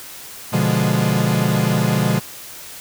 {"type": "chord", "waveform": "45% pulse", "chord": "B diminished seventh", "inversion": "none", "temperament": "equal", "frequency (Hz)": [123.47, 146.83, 174.61, 207.7], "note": ["B2", "D3", "F3", "Ab3"], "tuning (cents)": [0, 0, 0, 0], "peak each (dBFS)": -21, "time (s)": [0.52, 2.2], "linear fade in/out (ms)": 20, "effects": ["white hiss -36 dBFS RMS until 2.8 s"]}